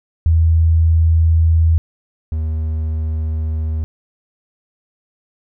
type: tone pair in turn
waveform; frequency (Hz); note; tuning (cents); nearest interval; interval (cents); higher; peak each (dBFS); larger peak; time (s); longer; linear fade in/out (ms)
sine / triangle; 81.6 / 78.69; E2 / D#2; -17 / +20; minor second; 63; first; -9 / -15; first; 0.26-1.78 / 2.32-3.84; neither; 0
effects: none